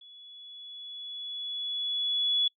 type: tone with level ramp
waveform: sine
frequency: 3400 Hz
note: G#7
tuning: 40 cents sharp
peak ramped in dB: -49 to -22 dBFS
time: 0.01-2.48 s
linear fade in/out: 5 ms
effects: noise-tail reverb RT60 0.1 s tail -25 dB re dry